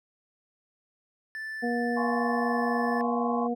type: tone with pitch glide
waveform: triangle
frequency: 1759 to 1747.9 Hz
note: A6 to A6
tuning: -1 to -12 cents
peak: -32 dBFS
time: 1.35-3.01 s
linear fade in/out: 0 ms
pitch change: -11 cents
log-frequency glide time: 2.2-2.66 s
type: harmonic tone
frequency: 239 Hz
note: A#3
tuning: 43 cents sharp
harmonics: 1 / 2 / 3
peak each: -28 / -31 / -33 dBFS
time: 1.62-3.55 s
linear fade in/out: 20 ms
type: chord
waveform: sine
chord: Db major seventh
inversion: first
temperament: just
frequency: 693 / 831.5 / 1039.4 / 1108.7 Hz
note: F5 / Ab5 / C6 / Db6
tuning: -14 / +2 / -12 / 0 cents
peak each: -35 dBFS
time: 1.96-3.48 s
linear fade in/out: 20 ms
effects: none